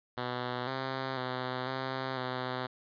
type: tone with pitch steps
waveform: 5% pulse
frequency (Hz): 124.2 / 132.2 / 127.5 / 131.5 / 127.5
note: B2 / C3 / C3 / C3 / C3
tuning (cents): +10 / +18 / -44 / +9 / -44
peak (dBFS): -22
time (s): 0.17-2.67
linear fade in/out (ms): 10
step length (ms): 500
effects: resampled to 11025 Hz